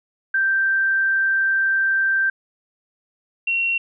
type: tone pair in turn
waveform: sine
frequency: 1568 / 2734 Hz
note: G6 / F7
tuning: 0 / -37 cents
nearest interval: minor seventh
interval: 963 cents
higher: second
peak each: -16 / -18 dBFS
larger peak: first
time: 0.34-2.3 / 3.47-3.78 s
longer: first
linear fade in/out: 5 ms
effects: none